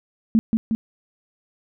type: tone with echo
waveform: sine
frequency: 223.1 Hz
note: A3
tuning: 24 cents sharp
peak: -12 dBFS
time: 0.35-0.39 s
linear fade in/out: 0 ms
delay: 180 ms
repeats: 2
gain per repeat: -3 dB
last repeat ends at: 0.75 s
effects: none